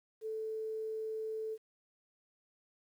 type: tone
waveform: sine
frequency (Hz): 439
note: A4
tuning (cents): -4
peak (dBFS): -36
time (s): 0.21-1.58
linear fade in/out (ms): 50
effects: 11-bit